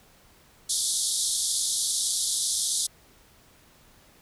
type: band-pass noise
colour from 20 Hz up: white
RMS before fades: -27 dBFS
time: 0.69-2.87 s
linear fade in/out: 10 ms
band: 3400 to 11000 Hz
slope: 96 dB/octave
effects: pink hiss -57 dBFS RMS until 4.21 s